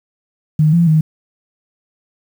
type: tone with pitch steps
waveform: sine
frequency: 154.1 / 170.3 / 156.7 Hz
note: D#3 / F3 / D#3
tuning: -16 / -43 / +13 cents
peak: -8 dBFS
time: 0.59-1.01 s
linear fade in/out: 5 ms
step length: 140 ms
effects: 7-bit